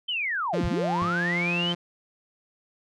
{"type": "linear two-way sweep", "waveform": "sine", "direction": "down then up", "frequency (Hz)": [3136, 37.79, 3136], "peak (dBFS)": -25, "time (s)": [0.08, 1.73], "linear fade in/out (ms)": 10, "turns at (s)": 0.65}
{"type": "tone", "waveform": "sawtooth", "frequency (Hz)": 173.8, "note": "F3", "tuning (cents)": -8, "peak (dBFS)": -23, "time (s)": [0.53, 1.75], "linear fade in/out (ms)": 10}
{"type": "tone with exponential decay", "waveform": "30% pulse", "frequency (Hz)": 103.6, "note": "G#2", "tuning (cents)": -4, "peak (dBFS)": -26, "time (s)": [1.02, 1.22], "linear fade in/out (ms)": 0, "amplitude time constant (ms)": 42}
{"effects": ["low-pass 5000 Hz 12 dB/octave"]}